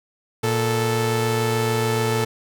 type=tone pair together; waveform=sawtooth; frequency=116.54 / 439.3 Hz; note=A#2 / A4; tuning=0 / -3 cents; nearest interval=octave + major seventh; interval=2297 cents; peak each=-18 dBFS; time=0.43-2.25 s; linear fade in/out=10 ms; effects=none